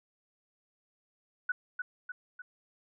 sine tone with echo, 1480 Hz, F#6, in tune, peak -27 dBFS, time 1.49-1.52 s, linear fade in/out 5 ms, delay 300 ms, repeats 3, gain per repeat -5 dB, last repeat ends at 2.42 s, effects none

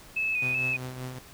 sine tone with vibrato, 2544 Hz, D#7, 38 cents sharp, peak -25 dBFS, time 0.16-0.77 s, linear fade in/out 10 ms, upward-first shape square, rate 2.6 Hz, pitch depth 40 cents each way
sawtooth tone with tremolo, 127.7 Hz, C3, 42 cents flat, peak -29 dBFS, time 0.42-1.19 s, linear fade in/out 5 ms, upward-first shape triangle, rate 5.2 Hz, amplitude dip 55%
effects pink hiss -50 dBFS RMS until 1.33 s

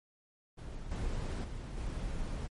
brown noise with level steps, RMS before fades -43 / -35 / -41 / -37 dBFS, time 0.57-2.48 s, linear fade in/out 20 ms, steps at 0.91 / 1.44 / 1.77 s, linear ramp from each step 5 ms, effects MP3 48 kbps

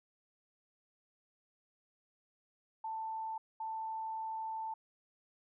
sine tone bursts at uneven times, 886 Hz, A5, 12 cents sharp, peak -37 dBFS, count 2, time 2.84-3.38 / 3.6-4.74 s, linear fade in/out 5 ms, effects none

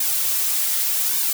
blue noise with flanger, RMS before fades -21 dBFS, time 0-1.33 s, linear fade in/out 5 ms, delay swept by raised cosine 1.5 to 5.7 ms, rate 0.85 Hz, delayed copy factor -0.85, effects none

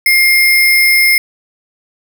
sine tone with sample-and-hold, 2120 Hz, C7, 22 cents sharp, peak -6 dBFS, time 0.06-1.18 s, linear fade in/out 2 ms, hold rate 7350 Hz, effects none

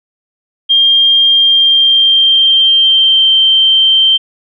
sine tone with pitch glide, 3205 to 3130 Hz, G7 to G7, +38 to -3 cents, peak -5 dBFS, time 0.69-4.18 s, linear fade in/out 20 ms, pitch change -41 cents, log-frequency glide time 1.26-3.31 s, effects none

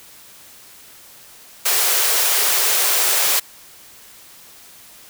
white high-pass noise, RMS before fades -17 dBFS, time 1.65-3.4 s, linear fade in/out 10 ms, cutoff 360 Hz, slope 96 dB/octave, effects white hiss -44 dBFS RMS until 5.09 s

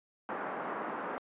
white band-pass noise, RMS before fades -38 dBFS, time 0.29-1.18 s, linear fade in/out 0 ms, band 200 to 1400 Hz, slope 24 dB/octave, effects resampled to 8000 Hz

